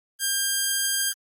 5% pulse tone, 1600 Hz, G6, 35 cents sharp, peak -11 dBFS, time 0.19-1.14 s, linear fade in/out 50 ms, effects AAC 48 kbps

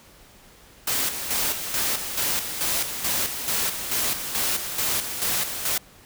white noise with tremolo, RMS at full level -24 dBFS, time 0.87-5.78 s, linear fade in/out 5 ms, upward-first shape square, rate 2.3 Hz, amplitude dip 55%, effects pink hiss -51 dBFS RMS until 6.05 s

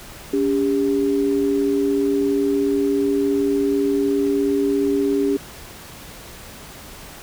sine tone pair together, 282.8 / 399.9 Hz, C#4 / G4, +35 / +35 cents, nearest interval tritone, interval 600 cents, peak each -19 dBFS, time 0.33-5.37 s, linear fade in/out 5 ms, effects pink hiss -39 dBFS RMS until 7.22 s

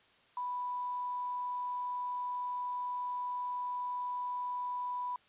sine tone with quantisation, 987.8 Hz, B5, in tune, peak -34 dBFS, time 0.37-5.16 s, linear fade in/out 2 ms, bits 9, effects white hiss -65 dBFS RMS until 5.28 s + resampled to 8000 Hz

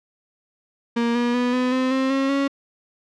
35% pulse tone with pitch steps, 234.7 / 240.3 / 246.1 / 252 / 258 / 264.2 / 270.5 / 277 Hz, A#3 / B3 / B3 / B3 / C4 / C4 / C#4 / C#4, +12 / -47 / -6 / +35 / -24 / +17 / -42 / -1 cents, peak -17 dBFS, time 0.96-2.48 s, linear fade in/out 10 ms, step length 190 ms, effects low-pass 4000 Hz 12 dB/octave

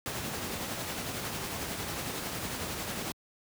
pink noise with tremolo, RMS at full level -34 dBFS, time 0.06-3.12 s, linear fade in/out 0 ms, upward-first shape triangle, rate 11 Hz, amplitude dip 35%, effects high-pass 80 Hz 12 dB/octave

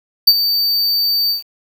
square tone with ADSR envelope, 4602 Hz, D8, 36 cents flat, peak -3 dBFS, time 0.27-1.43 s, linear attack 8 ms, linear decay 52 ms, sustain -11 dB, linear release 130 ms, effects 7-bit

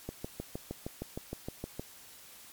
click train, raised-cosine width 2 ms, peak -23 dBFS, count 12, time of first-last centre 0.09-1.795 s, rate 6.45 Hz, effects white hiss -53 dBFS RMS until 2.52 s + MP3 96 kbps

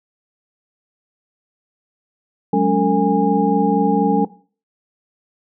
sine tone cluster, 184.6 / 208.8 / 281.3 / 451.7 / 819 Hz, F#3 / G#3 / C#4 / A4 / G#5, -4 / +10 / +26 / +45 / -24 cents, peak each -19 dBFS, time 2.53-4.25 s, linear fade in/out 5 ms, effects noise-tail reverb RT60 0.4 s tail -18 dB re dry

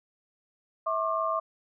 sine tone cluster, 650 / 1080 / 1186 Hz, E5 / C#6 / D6, -24 / -45 / +17 cents, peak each -30 dBFS, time 0.86-1.4 s, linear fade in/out 10 ms, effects none

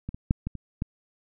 clicks, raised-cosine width 5 ms, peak -20 / -24 / -8 / -17 / -24 / -15 dBFS, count 6, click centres 0.09 / 0.145 / 0.309 / 0.47 / 0.553 / 0.821 s, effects none

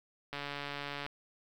click train, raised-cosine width 0.3 ms, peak -23 dBFS, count 106, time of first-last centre 0.33-1.064 s, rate 143 Hz, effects 9-bit

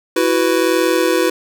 square chord, E suspended second, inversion none, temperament just, 329.6 / 370.8 / 494.4 Hz, E4 / F#4 / B4, 0 / +4 / +2 cents, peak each -18 dBFS, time 0.16-1.3 s, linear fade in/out 5 ms, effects none

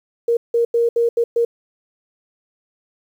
sine tone bursts at uneven times, 468.5 Hz, A#4, 9 cents sharp, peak -13 dBFS, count 6, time 0.28-0.37 / 0.54-0.65 / 0.74-0.89 / 0.96-1.09 / 1.17-1.24 / 1.36-1.45 s, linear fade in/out 5 ms, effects 8-bit

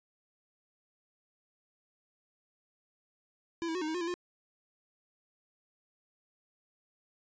square tone with pitch steps, 336 / 324 / 366.8 / 308.8 / 317.6 / 357.8 / 336 / 354.7 Hz, E4 / E4 / F#4 / D#4 / D#4 / F4 / E4 / F4, +33 / -30 / -15 / -13 / +36 / +42 / +33 / +27 cents, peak -33 dBFS, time 3.62-4.14 s, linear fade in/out 0 ms, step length 65 ms, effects resampled to 16000 Hz

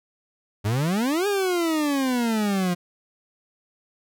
40% pulse exponential two-way sweep, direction up then down, 98 to 415.7 to 173.8 Hz, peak -20 dBFS, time 0.64-2.75 s, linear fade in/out 20 ms, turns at 1.27 s, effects none

